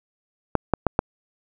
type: clicks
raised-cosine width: 1 ms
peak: -3 dBFS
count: 4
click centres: 0.553 / 0.737 / 0.867 / 0.991 s
effects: none